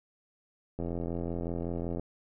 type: click train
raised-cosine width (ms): 2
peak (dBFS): -22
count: 104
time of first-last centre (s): 0.79-1.996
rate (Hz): 85.4
effects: none